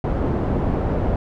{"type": "low-pass noise", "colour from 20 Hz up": "pink", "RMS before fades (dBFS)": -21, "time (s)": [0.04, 1.16], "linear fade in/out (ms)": 2, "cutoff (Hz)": 680, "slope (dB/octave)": 12, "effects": []}